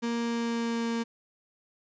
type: tone with pitch glide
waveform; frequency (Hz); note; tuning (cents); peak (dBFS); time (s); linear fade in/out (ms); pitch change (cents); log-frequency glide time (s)
35% pulse; 234.1 to 231.3; A#3 to A#3; +8 to -13; -26; 0.02-1.04; 20; -21; 0.2-0.88
effects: resampled to 16000 Hz + 11-bit